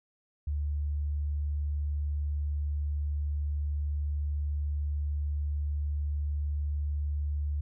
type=tone; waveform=sine; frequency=73.3 Hz; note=D2; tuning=3 cents flat; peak=-28 dBFS; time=0.47-7.61 s; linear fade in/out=5 ms; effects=none

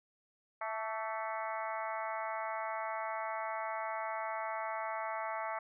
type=harmonic tone with a mistuned harmonic; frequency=220 Hz; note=A3; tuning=in tune; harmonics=3 / 4 / 5 / 6 / 7 / 8 / 9 / 10; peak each=-41 / -40 / -43 / -44 / -50 / -52 / -47 / -49 dBFS; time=0.61-5.59 s; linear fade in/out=5 ms; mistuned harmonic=5; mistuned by=+39 cents; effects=none

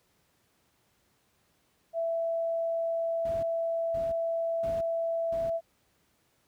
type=tone; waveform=sine; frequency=664 Hz; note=E5; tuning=12 cents sharp; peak=-27 dBFS; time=1.93-5.61 s; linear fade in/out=50 ms
type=noise bursts; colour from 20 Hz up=brown; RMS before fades=-40 dBFS; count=4; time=3.25-5.5 s; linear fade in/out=5 ms; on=180 ms; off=510 ms
effects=pink hiss -70 dBFS RMS until 6.47 s + high-pass 60 Hz 12 dB/octave

